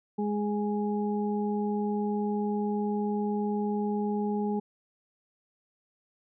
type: harmonic tone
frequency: 207.7 Hz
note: G#3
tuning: in tune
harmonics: 1 / 2 / 4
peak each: -28 / -32 / -36 dBFS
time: 0.18-4.6 s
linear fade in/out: 10 ms
effects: none